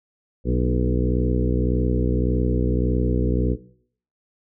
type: harmonic tone with a mistuned harmonic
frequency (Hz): 61.74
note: B1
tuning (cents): 0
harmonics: 1 / 2 / 3 / 4 / 5 / 6 / 7 / 8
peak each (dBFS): -22 / -25 / -27 / -28 / -29 / -30 / -30 / -31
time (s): 0.44-3.57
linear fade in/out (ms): 50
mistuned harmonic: 4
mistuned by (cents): -39
effects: noise-tail reverb RT60 0.6 s tail -17 dB re dry